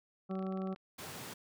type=harmonic tone; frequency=189.8 Hz; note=F#3; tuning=44 cents sharp; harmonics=1 / 2 / 3 / 4 / 6 / 7; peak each=-36 / -42 / -46 / -48 / -52 / -53 dBFS; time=0.29-0.75 s; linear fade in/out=20 ms
type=clicks; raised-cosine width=0.3 ms; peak=-39 dBFS; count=11; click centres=0.312 / 0.354 / 0.392 / 0.426 / 0.467 / 0.524 / 0.574 / 0.619 / 0.673 / 0.727 / 0.761 s
type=high-pass noise; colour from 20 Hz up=pink; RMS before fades=-46 dBFS; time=0.98-1.34 s; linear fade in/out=10 ms; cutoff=100 Hz; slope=24 dB/octave
effects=none